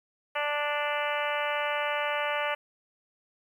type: harmonic tone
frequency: 293.7 Hz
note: D4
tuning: in tune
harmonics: 2 / 3 / 4 / 5 / 6 / 7 / 8 / 9 / 10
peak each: -32 / -34 / -35 / -36 / -37 / -37 / -38 / -39 / -39 dBFS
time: 0.35-2.55 s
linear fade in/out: 10 ms
effects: 10-bit